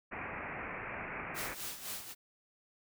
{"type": "low-pass noise", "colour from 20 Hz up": "white", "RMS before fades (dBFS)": -42, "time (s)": [0.11, 1.55], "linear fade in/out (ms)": 20, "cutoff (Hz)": 2500, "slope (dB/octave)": 96}
{"type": "noise with tremolo", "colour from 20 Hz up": "white", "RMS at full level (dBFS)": -40, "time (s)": [1.34, 2.15], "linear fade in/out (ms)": 50, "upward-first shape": "sine", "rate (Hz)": 3.9, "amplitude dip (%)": 65}
{"effects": []}